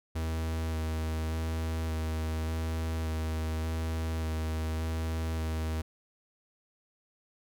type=tone with vibrato; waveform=45% pulse; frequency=80.1 Hz; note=E2; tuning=49 cents flat; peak=-30 dBFS; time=0.15-5.82 s; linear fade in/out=10 ms; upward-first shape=square; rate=0.86 Hz; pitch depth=11 cents each way; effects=none